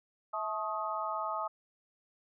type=harmonic tone with a mistuned harmonic; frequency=217 Hz; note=A3; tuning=24 cents flat; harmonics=3 / 4 / 5 / 6; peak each=-39 / -38 / -40 / -36 dBFS; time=0.33-1.48 s; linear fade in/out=10 ms; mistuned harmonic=6; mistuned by=-63 cents; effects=none